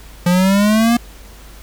square exponential sweep, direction up, 174.2 to 240 Hz, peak -11 dBFS, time 0.26-0.97 s, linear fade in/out 5 ms, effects added 50 Hz sine -37 dBFS peak until 1.62 s + pink hiss -42 dBFS RMS until 1.62 s

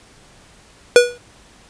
square tone with exponential decay, 485.9 Hz, B4, 28 cents flat, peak -3 dBFS, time 0.96-1.18 s, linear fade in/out 1 ms, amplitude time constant 47 ms, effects pink hiss -48 dBFS RMS until 1.69 s + resampled to 22050 Hz

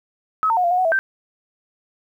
sine tone with pitch steps, 1282 / 907 / 725 / 691 / 724 / 742 / 655 / 1561 Hz, E6 / A#5 / F#5 / F5 / F#5 / F#5 / E5 / G6, -49 / -48 / -35 / -19 / -38 / +5 / -11 / -8 cents, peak -15 dBFS, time 0.43-0.99 s, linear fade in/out 0 ms, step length 70 ms, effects 9-bit

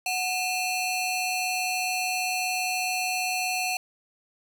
sawtooth ring-modulated tone, 1705 Hz, G#6, 45 cents sharp, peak -19 dBFS, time 0.06-3.77 s, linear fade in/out 2 ms, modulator 966 Hz, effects none

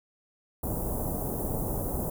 pink band-stop noise, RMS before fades -31 dBFS, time 0.63-2.1 s, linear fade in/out 5 ms, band 810 to 11000 Hz, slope 24 dB/octave, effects none

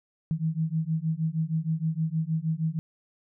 sine beating tone pair, 157.1 / 163.5 Hz, D#3 / E3, +17 / -14 cents, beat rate 6.4 Hz, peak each -28 dBFS, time 0.31-2.79 s, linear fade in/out 0 ms, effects none

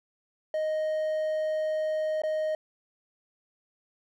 triangle tone with dropouts, 622.3 Hz, D#5, in tune, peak -24 dBFS, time 0.54-2.55 s, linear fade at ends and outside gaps 2 ms, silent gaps 2.219-2.235 s, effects none

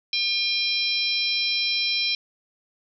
harmonic tone with a mistuned harmonic, 805 Hz, G5, 46 cents sharp, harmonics 3 / 4 / 5 / 6 / 7, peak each -27 / -29 / -26 / -33 / -28 dBFS, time 0.13-2.15 s, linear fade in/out 2 ms, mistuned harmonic 7, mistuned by -78 cents, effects none

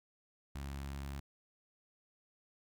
sawtooth tone with notch filter, 69.3 Hz, C#2, in tune, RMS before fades -43 dBFS, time 0.55-1.2 s, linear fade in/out 5 ms, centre 470 Hz, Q 1.3, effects 13-bit

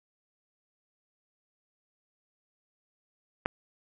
clicks, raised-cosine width 0.5 ms, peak -30 / -11 dBFS, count 2, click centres 3.455 / 3.459 s, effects none

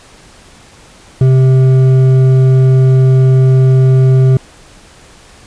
sine tone with hard clipping, 130.81 Hz, C3, in tune, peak -6 dBFS, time 1.21-4.37 s, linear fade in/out 2 ms, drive 7 dB, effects pink hiss -40 dBFS RMS until 5.46 s + resampled to 22050 Hz

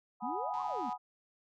sine chord, G# minor seventh, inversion third, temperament equal, 740 / 830.6 / 987.8 / 1244.5 Hz, F#5 / G#5 / B5 / D#6, 0 / 0 / 0 / 0 cents, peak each -39 / -39 / -39 / -44 dBFS, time 0.2-0.98 s, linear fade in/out 50 ms
sine exponential two-way sweep, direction up then down, 207.7 to 1128 to 207.7 Hz, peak -39 dBFS, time 0.22-0.9 s, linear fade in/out 10 ms, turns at 0.61 s
click train, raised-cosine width 0.2 ms, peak -39 dBFS, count 57, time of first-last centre 0.54-0.926 s, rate 145 Hz
effects none

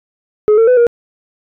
sine tone with pitch steps, 423.6 / 451.9 / 501 / 473.6 Hz, G#4 / A4 / B4 / A#4, +34 / +46 / +25 / +27 cents, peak -3 dBFS, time 0.48-0.868 s, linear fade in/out 0 ms, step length 97 ms, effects tanh soft clip ceiling -5 dBFS

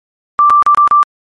sine tone with dropouts, 1174.7 Hz, D6, in tune, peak -4 dBFS, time 0.39-1.03 s, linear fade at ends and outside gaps 0 ms, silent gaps 0.498-0.504 / 0.625-0.664 / 0.747-0.774 / 0.876-0.911 s, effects MP3 48 kbps

